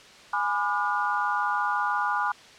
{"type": "chord", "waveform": "sine", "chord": "G# diminished seventh", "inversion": "none", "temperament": "just", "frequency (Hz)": [830.6, 996.7, 1196.1, 1435.3], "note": ["G#5", "B5", "D6", "F6"], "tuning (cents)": [0, 16, 31, 47], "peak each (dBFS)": -29, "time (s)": [0.33, 2.32], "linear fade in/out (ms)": 5, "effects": ["white hiss -49 dBFS RMS until 2.58 s", "low-pass 5000 Hz 12 dB/octave"]}